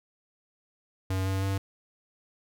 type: tone with pitch steps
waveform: square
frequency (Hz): 94.7 / 96.02 / 97.36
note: F#2 / G2 / G2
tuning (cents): +41 / -35 / -11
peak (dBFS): -27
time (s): 1.1-1.58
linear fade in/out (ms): 5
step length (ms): 160
effects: none